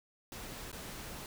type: noise with dropouts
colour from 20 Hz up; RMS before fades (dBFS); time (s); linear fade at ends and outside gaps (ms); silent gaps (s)
pink; -45; 0.32-1.26; 1; 0.716-0.728
effects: none